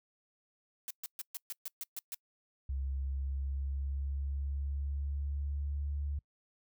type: noise bursts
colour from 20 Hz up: blue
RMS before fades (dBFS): -40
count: 9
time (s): 0.88-2.145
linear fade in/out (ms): 0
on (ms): 25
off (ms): 130
type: tone with pitch glide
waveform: sine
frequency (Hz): 67.4 to 71.82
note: C#2 to D2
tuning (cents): -48 to -38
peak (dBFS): -33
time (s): 2.69-6.19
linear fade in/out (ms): 5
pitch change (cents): +110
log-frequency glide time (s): 2.82-5.9
effects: noise-tail reverb RT60 0.1 s tail -26 dB re dry